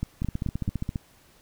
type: two click trains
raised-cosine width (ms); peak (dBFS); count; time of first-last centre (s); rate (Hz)
5; -15 / -16; 4 / 12; 0.03-0.679 / 0.22-0.958; 4.62 / 14.9
effects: pink hiss -58 dBFS RMS until 1.41 s